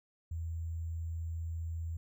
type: tone with sample-and-hold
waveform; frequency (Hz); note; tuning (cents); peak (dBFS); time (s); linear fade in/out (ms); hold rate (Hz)
sine; 82.41; E2; 0; -35; 0.31-1.97; 5; 7350
effects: none